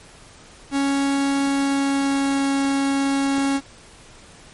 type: tone with pitch glide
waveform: 45% pulse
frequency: 277.2 to 275.4 Hz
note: C#4 to C#4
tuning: 0 to -11 cents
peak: -18 dBFS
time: 0.71-3.61 s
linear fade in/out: 50 ms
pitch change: -11 cents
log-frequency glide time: 1.42-2.52 s
effects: pink hiss -46 dBFS RMS until 4.53 s + MP3 48 kbps